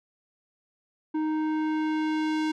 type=tone with low-pass filter sweep; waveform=square; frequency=310.8 Hz; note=D#4; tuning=2 cents flat; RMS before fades=-27 dBFS; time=1.14-2.52 s; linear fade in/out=10 ms; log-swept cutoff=960 to 5200 Hz; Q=0.7; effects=none